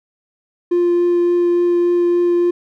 triangle tone with vibrato, 349.2 Hz, F4, in tune, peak -9 dBFS, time 0.71-2.51 s, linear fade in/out 10 ms, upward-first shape triangle, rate 3.5 Hz, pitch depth 8 cents each way, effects tanh soft clip ceiling -7 dBFS

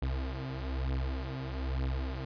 35% pulse beating tone pair, 65.41 / 66.51 Hz, C2 / C2, 0 / +29 cents, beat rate 1.1 Hz, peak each -33 / -34 dBFS, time 0.02-2.25 s, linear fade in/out 5 ms, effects resampled to 11025 Hz

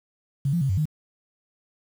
sine tone with pitch steps, 138.8 / 171.9 / 136.1 / 94.4 / 153.1 Hz, C#3 / F3 / C#3 / F#2 / D#3, +3 / -27 / -31 / +35 / -28 cents, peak -20 dBFS, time 0.45-0.855 s, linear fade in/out 5 ms, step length 81 ms, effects 8-bit

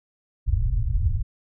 pink low-pass noise, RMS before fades -22 dBFS, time 0.46-1.23 s, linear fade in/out 20 ms, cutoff 120 Hz, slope 48 dB/octave, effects none

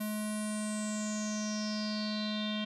square tone with low-pass filter sweep, 212.3 Hz, G#3, 38 cents sharp, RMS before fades -35 dBFS, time 0-2.65 s, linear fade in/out 10 ms, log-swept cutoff 12000 to 3300 Hz, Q 8.9, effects none

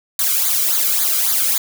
blue noise with flanger, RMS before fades -17 dBFS, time 0.19-1.58 s, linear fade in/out 2 ms, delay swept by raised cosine 0.36 to 1.14 ms, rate 3.6 Hz, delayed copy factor -0.8, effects none

